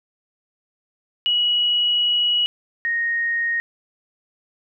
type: tone pair in turn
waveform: sine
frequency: 2918 / 1862.8 Hz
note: F#7 / A#6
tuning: -25 / -2 cents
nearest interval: minor sixth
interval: 777 cents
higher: first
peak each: -16 / -19 dBFS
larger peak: first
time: 1.26-2.46 / 2.85-3.6 s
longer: first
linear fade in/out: 0 ms
effects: none